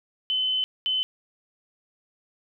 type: tone bursts at uneven times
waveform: sine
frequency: 3040 Hz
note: F#7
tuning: 46 cents sharp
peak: -22 dBFS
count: 2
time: 0.3-0.64 / 0.86-1.03 s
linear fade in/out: 0 ms
effects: none

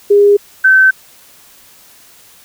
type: tone pair in turn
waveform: sine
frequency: 407.2 / 1537.4 Hz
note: G#4 / G6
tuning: -34 / -34 cents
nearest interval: octave + major seventh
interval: 2300 cents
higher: second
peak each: -4 dBFS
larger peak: neither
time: 0.1-0.37 / 0.64-0.91 s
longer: neither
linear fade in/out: 10 ms
effects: white hiss -43 dBFS RMS until 2.44 s

